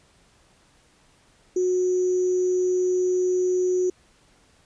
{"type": "tone with sample-and-hold", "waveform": "sine", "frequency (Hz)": 365.4, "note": "F#4", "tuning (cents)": -22, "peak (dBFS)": -19, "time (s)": [1.56, 3.9], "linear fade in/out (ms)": 5, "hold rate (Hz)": 6300, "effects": ["pink hiss -59 dBFS RMS until 4.65 s", "resampled to 22050 Hz"]}